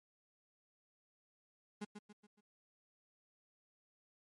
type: tone with echo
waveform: 35% pulse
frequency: 208 Hz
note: G#3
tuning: 3 cents sharp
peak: -39 dBFS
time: 1.81-1.85 s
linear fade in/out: 10 ms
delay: 140 ms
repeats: 4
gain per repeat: -7 dB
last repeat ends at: 2.41 s
effects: MP3 48 kbps